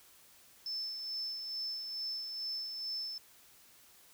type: tone with tremolo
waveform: sine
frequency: 5274 Hz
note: E8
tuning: in tune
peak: -35 dBFS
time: 0.66-3.18 s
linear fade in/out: 2 ms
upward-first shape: sine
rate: 2.3 Hz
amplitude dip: 40%
effects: white hiss -61 dBFS RMS until 4.13 s